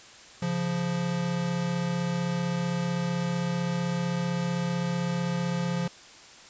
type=tone pair together; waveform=square; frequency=138.94 / 174.61 Hz; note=C#3 / F3; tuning=+4 / 0 cents; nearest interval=major third; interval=396 cents; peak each=-33 / -28 dBFS; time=0.42-5.88 s; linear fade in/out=5 ms; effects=white hiss -49 dBFS RMS until 6.49 s + resampled to 16000 Hz